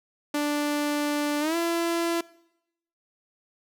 sawtooth tone with pitch glide, 293.7 to 337.4 Hz, D4 to E4, 0 to +40 cents, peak -20 dBFS, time 0.34-2.21 s, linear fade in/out 5 ms, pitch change +240 cents, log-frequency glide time 1.4-1.56 s, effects noise-tail reverb RT60 0.8 s tail -21 dB re dry

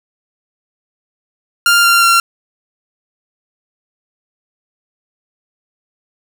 sawtooth tone with pitch steps, 1397 / 1384.1 / 1371.4 Hz, F6 / F6 / F6, 0 / -16 / -32 cents, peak -4 dBFS, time 1.66-2.2 s, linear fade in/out 2 ms, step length 180 ms, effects none

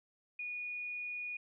sine tone, 2455 Hz, D#7, 24 cents flat, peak -38 dBFS, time 0.39-1.37 s, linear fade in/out 5 ms, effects none

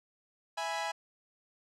sawtooth chord, E major, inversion none, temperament equal, 659.3 / 830.6 / 987.8 Hz, E5 / G#5 / B5, 0 / 0 / 0 cents, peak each -35 / -32 / -35 dBFS, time 0.57-0.92 s, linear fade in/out 10 ms, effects low-pass 7000 Hz 12 dB/octave

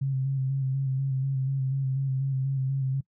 sine tone with vibrato, 134.2 Hz, C3, 44 cents sharp, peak -24 dBFS, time 0.01-3.01 s, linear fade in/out 10 ms, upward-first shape square, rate 4.1 Hz, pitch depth 27 cents each way, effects noise-tail reverb RT60 0.1 s tail -22 dB re dry

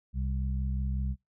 harmonic tone, 65.41 Hz, C2, in tune, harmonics 1 / 2 / 3, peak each -29 / -36 / -39 dBFS, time 0.13-1.16 s, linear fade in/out 50 ms, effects noise-tail reverb RT60 0.2 s tail -26 dB re dry

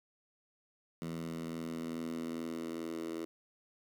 10% pulse tone with high-pass filter sweep, 82.41 Hz, E2, in tune, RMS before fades -40 dBFS, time 1.02-3.25 s, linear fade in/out 0 ms, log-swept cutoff 180 to 330 Hz, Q 3.5, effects none

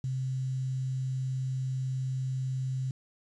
sine tone with quantisation, 130.81 Hz, C3, in tune, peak -29 dBFS, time 0.04-2.91 s, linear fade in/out 2 ms, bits 9, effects resampled to 22050 Hz

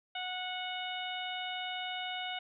harmonic tone, 734 Hz, F#5, 14 cents flat, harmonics 1 / 2 / 3 / 4 / 5, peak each -40 / -44 / -43 / -41 / -44 dBFS, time 0.15-2.39 s, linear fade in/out 5 ms, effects none

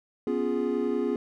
triangle chord, C# dominant seventh, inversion third, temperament equal, 246.9 / 277.2 / 349.2 / 415.3 Hz, B3 / C#4 / E#4 / G#4, 0 / 0 / 0 / 0 cents, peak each -28 / -30 / -29 / -27 dBFS, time 0.27-1.16 s, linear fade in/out 2 ms, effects none

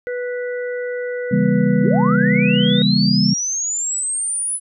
harmonic tone, 492 Hz, B4, 7 cents flat, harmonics 1 / 3 / 4, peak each -22 / -32 / -34 dBFS, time 0.07-2.82 s, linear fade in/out 0 ms
sine chord, C# diminished seventh, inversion none, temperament just, 138.59 / 166.31 / 199.57 / 239.5 Hz, C#3 / E3 / G3 / Bb3, 0 / +16 / +31 / +47 cents, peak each -21 / -20 / -16 / -19 dBFS, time 1.31-3.34 s, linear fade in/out 10 ms
sine linear sweep, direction up, 185 to 10110 Hz, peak -19 dBFS, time 1.81-4.6 s, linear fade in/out 50 ms
effects none

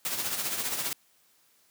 white noise with tremolo, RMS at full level -29 dBFS, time 0.05-0.93 s, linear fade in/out 2 ms, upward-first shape triangle, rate 15 Hz, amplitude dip 60%, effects white hiss -65 dBFS RMS until 1.7 s + high-pass 100 Hz 12 dB/octave

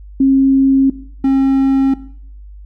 sine / triangle tone pair in turn, 269.5 / 269.5 Hz, C#4 / C#4, -49 / -49 cents, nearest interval unison, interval 0 cents, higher neither, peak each -7 dBFS, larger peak neither, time 0.2-0.9 / 1.24-1.94 s, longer neither, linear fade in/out 5 ms, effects noise-tail reverb RT60 0.6 s tail -17 dB re dry + added 50 Hz sine -32 dBFS peak until 2.65 s

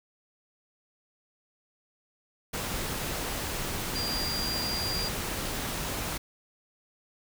sine tone in noise, 4776 Hz, D8, 28 cents sharp, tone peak -31 dBFS, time 3.95-5.09 s, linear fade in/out 10 ms, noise pink, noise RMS -33 dBFS, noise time 2.53-6.18 s, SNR -1 dB, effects none

